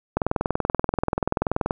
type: click train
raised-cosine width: 1 ms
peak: -7 dBFS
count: 33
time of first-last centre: 0.17-1.708 s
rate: 20.8 Hz
effects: none